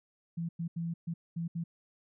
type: tone bursts at uneven times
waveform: sine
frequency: 167.8 Hz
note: E3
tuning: 31 cents sharp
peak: -32 dBFS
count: 6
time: 0.37-0.49 / 0.59-0.68 / 0.76-0.94 / 1.07-1.14 / 1.36-1.48 / 1.55-1.64 s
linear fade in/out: 10 ms
effects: none